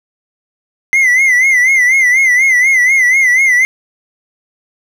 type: tone with vibrato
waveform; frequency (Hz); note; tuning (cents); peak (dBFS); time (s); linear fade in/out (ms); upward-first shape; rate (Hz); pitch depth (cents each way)
triangle; 2055; C7; -32; -5; 0.93-3.65; 0; sine; 4.1; 95
effects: none